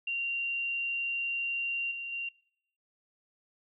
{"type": "tone with level steps", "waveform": "sine", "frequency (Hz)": 2766, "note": "F7", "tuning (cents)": -17, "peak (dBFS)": [-30, -36, -33], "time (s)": [0.07, 2.29], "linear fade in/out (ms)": 5, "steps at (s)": [1.91, 2.12], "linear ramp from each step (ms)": 5, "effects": ["noise-tail reverb RT60 0.7 s tail -23 dB re dry"]}